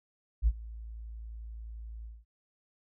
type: tone with ADSR envelope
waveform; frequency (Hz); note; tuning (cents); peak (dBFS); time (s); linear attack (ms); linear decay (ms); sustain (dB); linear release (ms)
sine; 55.7; A1; +22; -18; 0.42-2.25; 51; 46; -22; 200
effects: tanh soft clip ceiling -17 dBFS